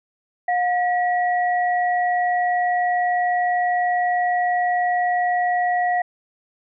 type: tone pair together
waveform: sine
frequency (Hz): 716.6 / 1923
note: F5 / B6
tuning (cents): +44 / -47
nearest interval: octave + perfect fourth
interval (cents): 1709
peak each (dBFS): -18 / -25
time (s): 0.48-6.02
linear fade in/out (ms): 5
effects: none